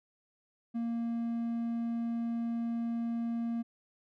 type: tone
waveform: triangle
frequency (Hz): 232.5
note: A#3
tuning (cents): -4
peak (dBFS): -29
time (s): 0.74-3.63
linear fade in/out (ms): 20
effects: none